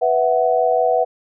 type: chord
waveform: sine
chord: B suspended fourth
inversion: none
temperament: equal with one note detuned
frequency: 493.9 / 659.3 / 744.7 Hz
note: B4 / E5 / F#5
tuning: 0 / 0 / +11 cents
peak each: -18 dBFS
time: 0.01-1.05 s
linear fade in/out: 20 ms
effects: none